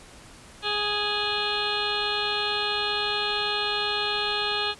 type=harmonic tone with a mistuned harmonic; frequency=415.3 Hz; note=G#4; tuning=in tune; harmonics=1 / 2 / 3 / 4 / 6 / 7 / 8 / 9 / 10; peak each=-33 / -33 / -33 / -33 / -33 / -33 / -33 / -33 / -33 dBFS; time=0.62-4.75 s; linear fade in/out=50 ms; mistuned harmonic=9; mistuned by=-59 cents; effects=pink hiss -48 dBFS RMS until 4.79 s + resampled to 24000 Hz